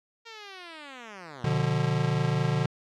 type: linear sweep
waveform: 5% pulse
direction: down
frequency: 466.2 to 48.06 Hz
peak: -30 dBFS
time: 0.25-1.66 s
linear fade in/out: 20 ms
type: chord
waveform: square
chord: B diminished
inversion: none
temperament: just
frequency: 123.47 / 148.16 / 177.8 Hz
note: B2 / D3 / F3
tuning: 0 / +16 / +31 cents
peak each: -29 / -27 / -33 dBFS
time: 1.44-2.66 s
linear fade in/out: 5 ms
effects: low-pass 5000 Hz 12 dB/octave